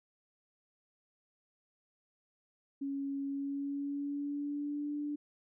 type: tone with pitch glide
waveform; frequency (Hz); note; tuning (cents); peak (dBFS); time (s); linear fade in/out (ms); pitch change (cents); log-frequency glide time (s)
sine; 277.2 to 293.3; C#4 to D4; 0 to -2; -34; 2.81-5.16; 10; +98; 3.26-4.94
effects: none